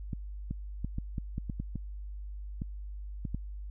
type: clicks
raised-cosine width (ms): 5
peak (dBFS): -22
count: 12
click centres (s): 0.132 / 0.51 / 0.846 / 0.984 / 1.182 / 1.381 / 1.498 / 1.6 / 1.757 / 2.619 / 3.252 / 3.346
effects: added 50 Hz sine -38 dBFS peak until 3.7 s